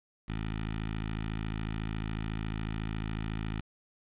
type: tone with notch filter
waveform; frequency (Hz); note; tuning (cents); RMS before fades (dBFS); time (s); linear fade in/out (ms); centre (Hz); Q
10% pulse; 54; A1; -32; -35; 0.28-3.61; 10; 550; 0.58
effects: resampled to 8000 Hz + 9-bit